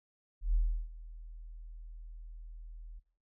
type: tone with ADSR envelope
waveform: sine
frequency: 40 Hz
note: D#1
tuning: 49 cents sharp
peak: -24 dBFS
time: 0.41-3 s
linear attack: 130 ms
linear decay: 340 ms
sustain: -20 dB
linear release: 18 ms
effects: noise-tail reverb RT60 0.5 s tail -21 dB re dry